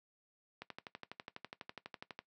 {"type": "click train", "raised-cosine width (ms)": 0.3, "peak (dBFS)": -28, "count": 20, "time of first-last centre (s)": [0.62, 2.19], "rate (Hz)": 12.1, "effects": ["noise-tail reverb RT60 0.1 s tail -17 dB re dry", "high-pass 150 Hz 12 dB/octave"]}